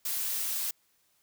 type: noise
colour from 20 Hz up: blue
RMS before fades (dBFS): -32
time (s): 0.05-0.71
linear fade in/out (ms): 5
effects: white hiss -70 dBFS RMS until 1.22 s